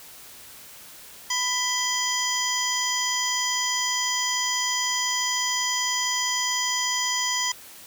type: harmonic tone with a mistuned harmonic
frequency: 994 Hz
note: B5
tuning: 11 cents sharp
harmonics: 1 / 2 / 3 / 5 / 6 / 7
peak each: -30 / -30 / -30 / -30 / -30 / -30 dBFS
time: 1.3-7.52 s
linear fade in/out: 5 ms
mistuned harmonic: 3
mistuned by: +110 cents
effects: white hiss -45 dBFS RMS until 7.86 s